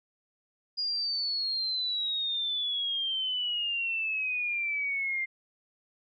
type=exponential sweep; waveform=sine; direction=down; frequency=4885 to 2093 Hz; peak=-28 dBFS; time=0.77-5.26 s; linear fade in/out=20 ms; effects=none